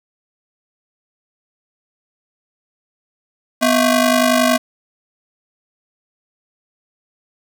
sawtooth ring-modulated tone, 446.7 Hz, A4, 26 cents sharp, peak -5 dBFS, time 3.61-4.58 s, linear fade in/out 20 ms, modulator 198 Hz, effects none

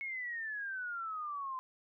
sine exponential sweep, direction down, 2200 to 1026 Hz, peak -37 dBFS, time 0.01-1.59 s, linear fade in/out 0 ms, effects none

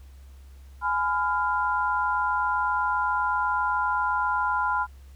sine chord, F diminished, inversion first, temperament just, 838.1 / 1005.8 / 1396.9 Hz, Ab5 / Cb6 / F6, +16 / +31 / 0 cents, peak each -29 / -25 / -27 dBFS, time 0.81-4.87 s, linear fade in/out 50 ms, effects added 67 Hz sine -44 dBFS peak until 5.15 s + pink hiss -61 dBFS RMS until 5.15 s

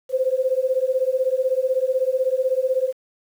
sine beating tone pair, 511 / 527 Hz, C5 / C5, -41 / +12 cents, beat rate 16 Hz, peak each -21 dBFS, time 0.09-2.93 s, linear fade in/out 50 ms, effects 8-bit

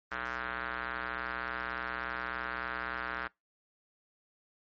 square tone with band-pass filter, 61.74 Hz, B1, in tune, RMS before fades -37 dBFS, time 0.11-3.28 s, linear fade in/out 10 ms, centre 1500 Hz, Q 3.5, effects noise-tail reverb RT60 0.2 s tail -25 dB re dry + MP3 32 kbps

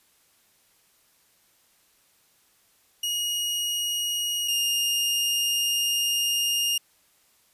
sawtooth tone pair in turn, 2881 / 2830 Hz, F#7 / F7, -47 / +22 cents, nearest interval unison, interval 31 cents, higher first, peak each -22 / -19 dBFS, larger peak second, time 3.03-4.48 / 4.48-6.78 s, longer second, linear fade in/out 5 ms, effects white hiss -63 dBFS RMS until 7.53 s + resampled to 32000 Hz

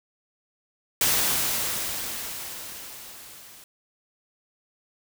white noise with level ramp, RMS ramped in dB -21 to -48 dBFS, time 1.01-3.64 s, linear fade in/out 2 ms, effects none

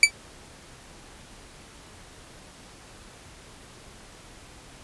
sawtooth tone with exponential decay, 2312 Hz, D7, 28 cents flat, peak -3 dBFS, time 0.03-0.11 s, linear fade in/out 2 ms, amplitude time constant 16 ms, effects pink hiss -48 dBFS RMS until 4.83 s + resampled to 24000 Hz

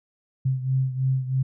sine beating tone pair, 130.81 / 133.91 Hz, C3 / C3, 0 / +41 cents, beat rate 3.1 Hz, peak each -22 / -27 dBFS, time 0.45-1.43 s, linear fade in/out 10 ms, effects none

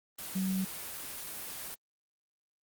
sine tone in noise, 189.5 Hz, F#3, 42 cents sharp, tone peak -29 dBFS, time 0.35-0.65 s, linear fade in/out 10 ms, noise white, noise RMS -41 dBFS, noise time 0.18-1.75 s, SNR +9 dB, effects Opus 24 kbps

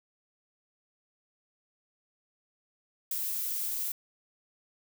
violet noise with ADSR envelope, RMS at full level -31 dBFS, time 3.11-3.92 s, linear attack 3 ms, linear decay 41 ms, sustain -2 dB, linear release 4 ms, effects none

